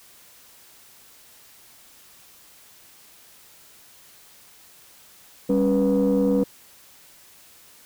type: tone cluster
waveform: sine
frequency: 197.3 / 276.2 / 487.7 Hz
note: G3 / C#4 / B4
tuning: +11 / -6 / -22 cents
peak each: -20 dBFS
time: 5.49-6.44 s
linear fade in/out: 10 ms
effects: tanh soft clip ceiling -13 dBFS + white hiss -51 dBFS RMS until 7.85 s